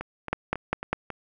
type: two click trains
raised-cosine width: 0.5 ms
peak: -18 / -9 dBFS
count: 5 / 4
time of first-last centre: 0.01-1.103 / 0.33-0.93 s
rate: 3.66 / 5 Hz
effects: none